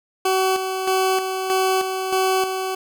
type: tone with tremolo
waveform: 20% pulse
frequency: 377.7 Hz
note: F#4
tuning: 36 cents sharp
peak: -12 dBFS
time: 0.25-2.75 s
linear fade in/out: 5 ms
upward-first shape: square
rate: 1.6 Hz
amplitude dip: 50%
effects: none